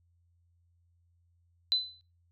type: tone with exponential decay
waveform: sine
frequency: 4019 Hz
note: B7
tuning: 30 cents sharp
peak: -21 dBFS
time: 1.72-2.01 s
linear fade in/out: 0 ms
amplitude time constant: 61 ms
effects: noise-tail reverb RT60 0.3 s tail -17 dB re dry + added 86 Hz sine -66 dBFS peak until 2.31 s